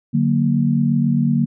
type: chord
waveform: sine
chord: D augmented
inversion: none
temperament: equal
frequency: 146.83 / 185 / 233.1 Hz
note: D3 / F#3 / A#3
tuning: 0 / 0 / 0 cents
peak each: -18 / -21 / -17 dBFS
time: 0.13-1.46 s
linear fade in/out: 20 ms
effects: none